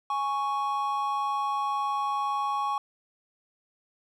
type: tone pair together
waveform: triangle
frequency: 830.6 / 1108.7 Hz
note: G#5 / C#6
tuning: 0 / 0 cents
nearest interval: perfect fourth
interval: 500 cents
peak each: -28 / -26 dBFS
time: 0.1-2.78 s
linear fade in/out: 2 ms
effects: none